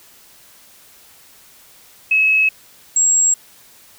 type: tone pair in turn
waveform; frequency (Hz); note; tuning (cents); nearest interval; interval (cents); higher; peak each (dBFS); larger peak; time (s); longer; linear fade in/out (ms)
sine; 2575 / 7606; E7 / A#8; -41 / +34; octave + perfect fifth; 1875; second; -11; neither; 2.11-2.49 / 2.96-3.34; neither; 5
effects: white hiss -47 dBFS RMS until 3.98 s